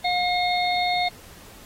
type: harmonic tone with a mistuned harmonic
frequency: 716 Hz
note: F5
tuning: 43 cents sharp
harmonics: 1 / 3 / 5 / 6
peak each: -22 / -27 / -29 / -31 dBFS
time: 0.04-1.09 s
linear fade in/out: 10 ms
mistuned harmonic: 5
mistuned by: +45 cents
effects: pink hiss -47 dBFS RMS until 1.65 s + AAC 48 kbps